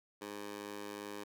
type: tone with high-pass filter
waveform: 15% pulse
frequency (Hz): 102.7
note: G#2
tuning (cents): -19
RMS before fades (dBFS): -45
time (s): 0.21-1.24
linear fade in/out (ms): 10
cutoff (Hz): 390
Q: 1
effects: none